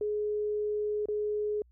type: tone with dropouts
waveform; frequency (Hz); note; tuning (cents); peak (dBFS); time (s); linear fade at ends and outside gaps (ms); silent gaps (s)
sine; 420; G#4; +19; -28; 0.01-1.62; 2; 1.057-1.085
effects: added 60 Hz sine -58 dBFS peak until 1.71 s